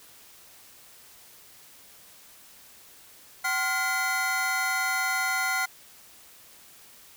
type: tone cluster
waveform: square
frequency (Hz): 760 / 1045 / 1414 / 2035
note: F#5 / C6 / F6 / C7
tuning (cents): +46 / -2 / +21 / -49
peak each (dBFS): -33 / -37 / -29 / -30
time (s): 3.44-5.66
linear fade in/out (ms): 10
effects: white hiss -52 dBFS RMS until 7.16 s